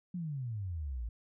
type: exponential sweep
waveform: sine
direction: down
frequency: 185 to 53.8 Hz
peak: -35 dBFS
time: 0.14-1.09 s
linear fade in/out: 5 ms
effects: none